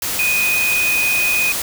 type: tone in noise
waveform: sine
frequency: 2489 Hz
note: D#7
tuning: in tune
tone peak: -15 dBFS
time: 0.19-1.52 s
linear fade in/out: 2 ms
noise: white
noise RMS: -22 dBFS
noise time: 0.02-1.62 s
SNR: +4 dB
effects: none